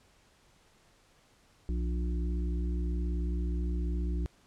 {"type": "harmonic tone with a mistuned harmonic", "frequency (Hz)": 58.8, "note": "A#1", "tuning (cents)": 16, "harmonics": [1, 3, 5, 6], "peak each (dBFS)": [-29, -39, -43, -45], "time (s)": [1.69, 4.26], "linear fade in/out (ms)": 0, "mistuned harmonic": 1, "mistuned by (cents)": 86, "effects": ["pink hiss -64 dBFS RMS until 4.46 s", "low-pass 9000 Hz 12 dB/octave"]}